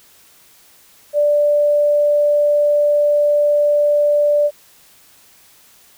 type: tone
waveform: sine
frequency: 587.3 Hz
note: D5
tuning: in tune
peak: -11 dBFS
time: 1.13-4.51 s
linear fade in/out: 50 ms
effects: white hiss -49 dBFS RMS until 5.97 s